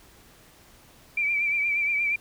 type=tone with vibrato; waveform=sine; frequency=2336 Hz; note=D7; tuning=10 cents flat; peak=-22 dBFS; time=1.17-2.16 s; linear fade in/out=5 ms; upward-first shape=triangle; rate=8.5 Hz; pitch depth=56 cents each way; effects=pink hiss -54 dBFS RMS until 2.2 s